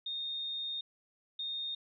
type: tone bursts at uneven times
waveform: sine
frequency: 3679 Hz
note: A#7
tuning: 24 cents flat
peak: -35 dBFS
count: 2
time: 0.06-0.81 / 1.39-1.75 s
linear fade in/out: 5 ms
effects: none